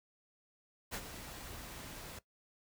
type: noise with ADSR envelope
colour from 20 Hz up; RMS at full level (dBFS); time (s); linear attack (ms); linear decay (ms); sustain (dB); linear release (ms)
pink; -38; 0.91-2.19; 32; 61; -10; 5
effects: noise-tail reverb RT60 0.1 s tail -17 dB re dry